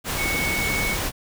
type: tone in noise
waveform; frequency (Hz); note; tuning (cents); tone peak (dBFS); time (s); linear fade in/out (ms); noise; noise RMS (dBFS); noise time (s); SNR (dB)
sine; 2217; C#7; 0; -24; 0.16-0.97; 50; pink; -26; 0.04-1.12; -1
effects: none